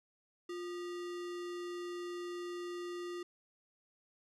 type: tone with sample-and-hold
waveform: sine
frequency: 351.5 Hz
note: F4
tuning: 11 cents sharp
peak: -39 dBFS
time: 0.49-3.23 s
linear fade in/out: 5 ms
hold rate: 1575 Hz
effects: low-pass 7000 Hz 12 dB/octave